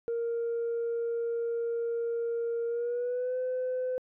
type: tone with pitch glide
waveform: sine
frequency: 466.2 to 508.4 Hz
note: A#4 to C5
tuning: 0 to -50 cents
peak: -27 dBFS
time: 0.08-3.98 s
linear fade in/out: 0 ms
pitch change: +150 cents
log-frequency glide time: 2.67-3.37 s
effects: tanh soft clip ceiling -26 dBFS